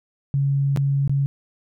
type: tone with dropouts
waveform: sine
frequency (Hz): 139.1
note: C#3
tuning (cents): +6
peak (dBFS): -17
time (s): 0.34-1.26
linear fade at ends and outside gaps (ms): 0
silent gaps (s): 0.762-0.773 / 1.077-1.095
effects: none